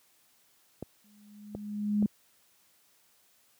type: clicks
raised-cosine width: 2 ms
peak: -23 dBFS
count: 3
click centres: 0.826 / 1.55 / 2.026 s
type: tone with exponential growth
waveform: sine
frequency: 207.9 Hz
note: G#3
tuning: 2 cents sharp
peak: -21 dBFS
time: 1.04-2.06 s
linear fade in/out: 2 ms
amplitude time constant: 220 ms
effects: white hiss -66 dBFS RMS until 3.59 s + high-pass 80 Hz 12 dB/octave